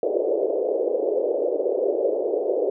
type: band-pass noise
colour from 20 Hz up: white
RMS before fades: -23 dBFS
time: 0.03-2.7 s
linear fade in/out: 2 ms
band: 370 to 560 Hz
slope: 48 dB/octave
effects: none